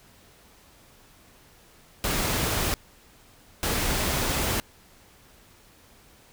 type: noise bursts at uneven times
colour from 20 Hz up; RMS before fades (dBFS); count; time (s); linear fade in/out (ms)
pink; -26; 2; 2.04-2.74 / 3.63-4.6; 0
effects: pink hiss -55 dBFS RMS until 6.32 s